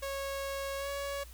sawtooth tone with pitch glide, 550 to 560.9 Hz, C#5 to C#5, -14 to +20 cents, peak -31 dBFS, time 0.02-1.24 s, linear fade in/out 10 ms, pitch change +34 cents, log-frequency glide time 0.77-0.89 s, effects added 60 Hz sine -48 dBFS peak until 1.33 s + white hiss -56 dBFS RMS until 1.33 s

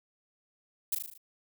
violet noise with echo, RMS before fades -29 dBFS, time 0.92-0.95 s, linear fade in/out 5 ms, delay 38 ms, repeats 6, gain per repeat -4 dB, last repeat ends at 1.178 s, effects none

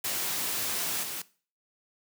white noise with level steps, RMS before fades -31 / -36 dBFS, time 0.04-1.22 s, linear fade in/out 5 ms, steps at 1.02 s, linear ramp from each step 20 ms, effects noise-tail reverb RT60 0.4 s tail -19 dB re dry + high-pass 100 Hz 12 dB/octave

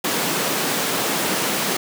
pink high-pass noise, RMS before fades -22 dBFS, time 0.04-1.77 s, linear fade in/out 5 ms, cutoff 180 Hz, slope 24 dB/octave, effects none

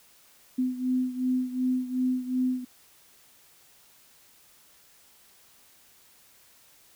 sine beating tone pair, 253.7 / 256.4 Hz, B3 / C4, +47 / -35 cents, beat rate 2.7 Hz, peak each -26 / -30 dBFS, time 0.58-2.65 s, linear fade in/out 10 ms, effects white hiss -58 dBFS RMS until 6.95 s

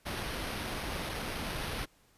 pink noise with sample-and-hold, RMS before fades -37 dBFS, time 0.05-1.86 s, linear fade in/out 20 ms, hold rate 7350 Hz, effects pink hiss -66 dBFS RMS until 2.17 s + resampled to 32000 Hz

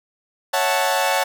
sawtooth chord, F# minor seventh, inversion second, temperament equal, 554.4 / 659.3 / 740 / 880 Hz, C#5 / E5 / F#5 / A5, 0 / 0 / 0 / 0 cents, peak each -19 / -23 / -19 / -18 dBFS, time 0.53-1.24 s, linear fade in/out 10 ms, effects none

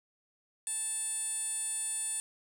15% pulse tone with band-pass filter, 880 Hz, A5, in tune, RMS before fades -35 dBFS, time 0.67-2.2 s, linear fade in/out 0 ms, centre 9000 Hz, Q 6.9, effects none

